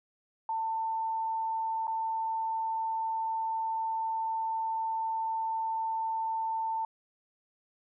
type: tone with dropouts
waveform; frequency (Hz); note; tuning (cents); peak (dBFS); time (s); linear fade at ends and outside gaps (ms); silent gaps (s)
sine; 894; A5; +27; -29; 0.49-6.85; 2; 1.87-1.878
effects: none